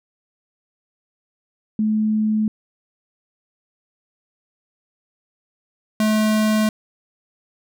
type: tone pair in turn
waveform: sine / square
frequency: 215.6 / 215.6 Hz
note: A3 / A3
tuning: -35 / -35 cents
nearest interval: unison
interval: 0 cents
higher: neither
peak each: -16 dBFS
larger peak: neither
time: 1.79-2.48 / 6-6.69 s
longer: neither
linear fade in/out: 2 ms
effects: none

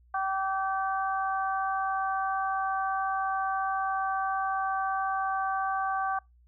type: harmonic tone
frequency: 385.5 Hz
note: G4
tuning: 29 cents flat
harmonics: 2 / 3 / 4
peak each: -29 / -31 / -35 dBFS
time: 0.14-6.19 s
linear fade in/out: 5 ms
effects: noise-tail reverb RT60 0.2 s tail -26 dB re dry + added 60 Hz sine -57 dBFS peak until 6.47 s

